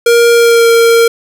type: tone with pitch glide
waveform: square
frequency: 470 to 462.5 Hz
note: A#4 to A#4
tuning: +14 to -14 cents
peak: -5 dBFS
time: 0.06-1.08 s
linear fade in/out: 5 ms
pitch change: -28 cents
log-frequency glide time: 0.32-0.69 s
effects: none